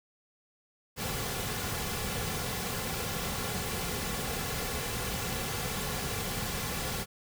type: noise with comb filter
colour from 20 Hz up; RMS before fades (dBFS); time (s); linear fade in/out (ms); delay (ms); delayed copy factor
pink; -34; 0.96-7.06; 50; 3.2; -0.55
effects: none